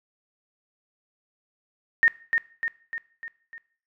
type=tone with echo; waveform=sine; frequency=1840 Hz; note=A#6; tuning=23 cents flat; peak=-14 dBFS; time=2.03-2.08 s; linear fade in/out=0 ms; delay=300 ms; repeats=5; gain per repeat=-5 dB; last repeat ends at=3.58 s; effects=noise-tail reverb RT60 0.5 s tail -19 dB re dry